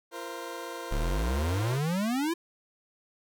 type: chord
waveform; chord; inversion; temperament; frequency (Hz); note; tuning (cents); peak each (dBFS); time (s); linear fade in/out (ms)
20% pulse; F suspended fourth; none; equal with one note detuned; 340.7 / 466.2 / 523.3; F4 / Bb4 / C5; -43 / 0 / 0; -36; 0.11-1.8; 50
type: exponential sweep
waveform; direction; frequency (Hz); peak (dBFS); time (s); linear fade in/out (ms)
square; up; 33.22 to 349.2; -27; 0.91-2.34; 10
effects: none